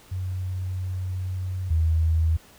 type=tone pair in turn; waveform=sine; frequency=92.5 / 80.58 Hz; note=F#2 / E2; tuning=0 / -39 cents; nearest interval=major second; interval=239 cents; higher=first; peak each=-26 / -18 dBFS; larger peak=second; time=0.11-1.7 / 1.7-2.37 s; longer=first; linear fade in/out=10 ms; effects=pink hiss -52 dBFS RMS until 2.58 s